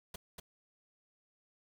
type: noise with echo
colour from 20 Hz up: pink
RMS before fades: -44 dBFS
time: 0.14-0.16 s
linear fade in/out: 5 ms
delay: 240 ms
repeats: 1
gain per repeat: -3 dB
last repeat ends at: 0.4 s
effects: none